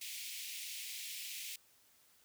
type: high-pass noise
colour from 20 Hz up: pink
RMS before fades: -45 dBFS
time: 0.01-1.56 s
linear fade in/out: 5 ms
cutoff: 2200 Hz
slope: 48 dB/octave
effects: white hiss -68 dBFS RMS until 2.24 s